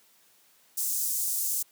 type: high-pass noise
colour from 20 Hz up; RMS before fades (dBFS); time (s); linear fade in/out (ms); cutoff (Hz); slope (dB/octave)
pink; -29; 0.77-1.63; 10; 7000; 24
effects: white hiss -62 dBFS RMS until 1.71 s + high-pass 150 Hz 12 dB/octave